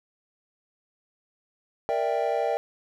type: chord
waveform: triangle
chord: E half-diminished seventh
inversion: second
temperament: equal with one note detuned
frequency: 466.2 / 587.3 / 659.3 / 789 Hz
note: Bb4 / D5 / E5 / G5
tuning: 0 / 0 / 0 / +11 cents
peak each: -27 dBFS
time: 1.89-2.57 s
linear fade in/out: 0 ms
effects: none